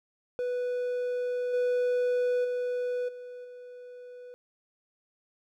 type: tone with level steps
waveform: triangle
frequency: 493.9 Hz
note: B4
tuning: in tune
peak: -26 / -22 / -26 / -38 / -41 dBFS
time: 0.39-4.34 s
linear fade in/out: 0 ms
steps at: 1.53 / 2.44 / 3.08 / 3.44 s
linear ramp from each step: 10 ms
effects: none